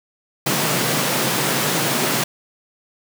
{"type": "high-pass noise", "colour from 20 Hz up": "pink", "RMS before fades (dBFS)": -20, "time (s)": [0.46, 2.24], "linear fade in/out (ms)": 5, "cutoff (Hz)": 120, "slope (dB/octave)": 96, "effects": []}